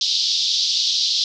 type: band-pass noise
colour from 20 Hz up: pink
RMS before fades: -20 dBFS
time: 0.01-1.24 s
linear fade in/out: 2 ms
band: 3500 to 5400 Hz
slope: 48 dB/octave
effects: none